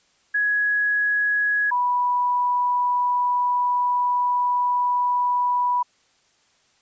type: tone pair in turn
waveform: sine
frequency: 1673 / 982.5 Hz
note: G#6 / B5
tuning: +12 / -9 cents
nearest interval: major sixth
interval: 921 cents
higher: first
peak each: -18 / -18 dBFS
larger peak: neither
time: 0.34-1.71 / 1.71-5.83 s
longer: second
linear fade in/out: 10 ms
effects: white hiss -62 dBFS RMS until 6.81 s + resampled to 16000 Hz